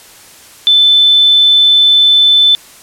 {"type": "tone", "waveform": "sine", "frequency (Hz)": 3520, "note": "A7", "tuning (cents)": 0, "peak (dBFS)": -4, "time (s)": [0.67, 2.55], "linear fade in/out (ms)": 0, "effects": ["white hiss -38 dBFS RMS until 2.82 s", "low-pass 12000 Hz 12 dB/octave"]}